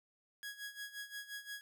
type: tone with tremolo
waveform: sawtooth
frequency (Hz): 1661.2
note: G#6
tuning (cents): 0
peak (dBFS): -38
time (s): 0.43-1.61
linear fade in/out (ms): 0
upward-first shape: sine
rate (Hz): 5.7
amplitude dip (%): 80
effects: none